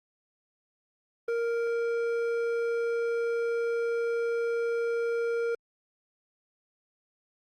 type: tone with hard clipping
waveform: sine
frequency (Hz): 466.2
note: A#4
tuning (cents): 0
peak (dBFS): -28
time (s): 1.28-5.55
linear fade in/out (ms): 5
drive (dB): 8
effects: Opus 24 kbps